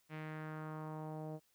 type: tone with low-pass filter sweep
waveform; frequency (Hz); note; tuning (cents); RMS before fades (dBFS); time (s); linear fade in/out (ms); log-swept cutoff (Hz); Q
sawtooth; 155.56; D#3; 0; -45; 0.09-1.4; 50; 2400 to 610; 2.2
effects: white hiss -75 dBFS RMS until 1.54 s